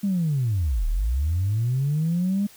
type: linear two-way sweep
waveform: sine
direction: down then up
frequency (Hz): 206.5 to 34.79 to 206.5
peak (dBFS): -19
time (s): 0.03-2.47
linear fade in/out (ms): 10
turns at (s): 0.87
effects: tanh soft clip ceiling -16 dBFS + white hiss -50 dBFS RMS until 2.56 s